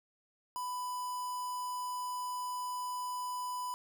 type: tone with notch filter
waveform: square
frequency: 995 Hz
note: B5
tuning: 13 cents sharp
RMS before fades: -38 dBFS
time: 0.56-3.74 s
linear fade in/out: 0 ms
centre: 3300 Hz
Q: 1.6
effects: none